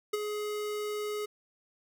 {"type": "tone with ADSR envelope", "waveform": "square", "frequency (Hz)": 419.8, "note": "G#4", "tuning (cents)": 19, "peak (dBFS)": -26, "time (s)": [0.13, 1.26], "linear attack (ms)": 9, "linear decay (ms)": 22, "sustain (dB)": -7, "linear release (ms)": 11, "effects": []}